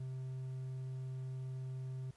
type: tone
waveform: triangle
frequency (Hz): 130.2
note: C3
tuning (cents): -8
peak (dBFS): -38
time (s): 0-2.11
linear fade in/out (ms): 5
effects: pink hiss -69 dBFS RMS until 2.16 s + resampled to 24000 Hz